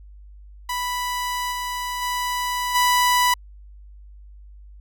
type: tone with level steps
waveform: sawtooth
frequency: 987.8 Hz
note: B5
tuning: in tune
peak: -20 / -22 / -19 / -12 dBFS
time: 0.69-3.34 s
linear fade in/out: 5 ms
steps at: 1.51 / 2.01 / 2.74 s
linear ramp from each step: 20 ms
effects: added 50 Hz sine -41 dBFS peak until 4.8 s